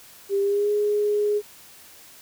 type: tone with pitch glide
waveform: sine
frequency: 397.3 to 416.1 Hz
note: G4 to G#4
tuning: +23 to +3 cents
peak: -19 dBFS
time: 0.29-1.42 s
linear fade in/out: 50 ms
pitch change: +80 cents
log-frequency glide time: 0.41-0.71 s
effects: white hiss -48 dBFS RMS until 2.21 s